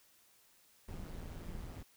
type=noise with amplitude modulation; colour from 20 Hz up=brown; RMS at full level=-42 dBFS; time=0.88-1.83 s; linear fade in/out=5 ms; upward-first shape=sine; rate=167 Hz; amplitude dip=70%; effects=white hiss -67 dBFS RMS until 1.96 s